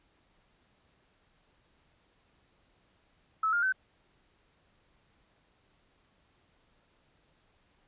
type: tone with pitch steps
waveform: sine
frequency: 1300 / 1409.5 / 1528.2 Hz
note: E6 / F6 / G6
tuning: -24 / +16 / -44 cents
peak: -25 dBFS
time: 3.43-3.724 s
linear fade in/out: 5 ms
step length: 98 ms
effects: pink hiss -69 dBFS RMS until 7.87 s + resampled to 8000 Hz